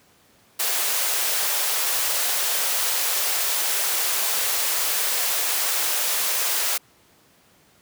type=high-pass noise; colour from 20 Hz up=white; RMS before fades=-23 dBFS; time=0.59-6.78 s; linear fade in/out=10 ms; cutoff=440 Hz; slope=24 dB/octave; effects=pink hiss -57 dBFS RMS until 7.81 s + high-pass 100 Hz 12 dB/octave